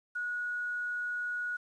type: tone with quantisation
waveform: sine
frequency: 1457 Hz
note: F#6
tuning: 27 cents flat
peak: -32 dBFS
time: 0.15-1.57 s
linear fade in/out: 10 ms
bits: 10
effects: resampled to 22050 Hz